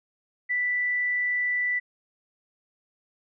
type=tone; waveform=sine; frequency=1975.5 Hz; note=B6; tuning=in tune; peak=-23 dBFS; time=0.49-1.8 s; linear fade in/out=20 ms; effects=none